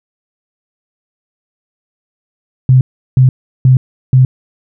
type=tone bursts; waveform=sine; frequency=129.2 Hz; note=C3; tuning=21 cents flat; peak=-3 dBFS; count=4; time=2.69-4.25 s; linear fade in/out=2 ms; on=120 ms; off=360 ms; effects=none